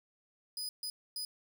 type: tone bursts at uneven times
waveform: sawtooth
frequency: 4978 Hz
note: D#8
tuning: in tune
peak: -34 dBFS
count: 3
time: 0.57-0.69 / 0.83-0.9 / 1.16-1.25 s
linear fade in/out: 2 ms
effects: none